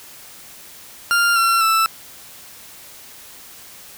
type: tone with pitch steps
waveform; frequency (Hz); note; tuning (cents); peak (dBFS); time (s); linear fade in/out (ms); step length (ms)
40% pulse; 1396.9 / 1359.5 / 1323.1; F6 / F6 / E6; 0 / -47 / +6; -13; 1.11-1.86; 0; 250
effects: white hiss -41 dBFS RMS until 3.97 s